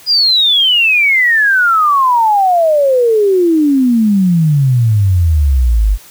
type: exponential sweep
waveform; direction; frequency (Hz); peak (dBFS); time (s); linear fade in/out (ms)
sine; down; 4978 to 47.33; -7; 0.06-5.98; 50
effects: white hiss -39 dBFS RMS until 6.1 s